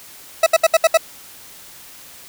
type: tone bursts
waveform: 40% pulse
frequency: 651 Hz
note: E5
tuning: 22 cents flat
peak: -8 dBFS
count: 6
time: 0.43-0.974 s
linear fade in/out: 5 ms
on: 34 ms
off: 68 ms
effects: white hiss -41 dBFS RMS until 2.28 s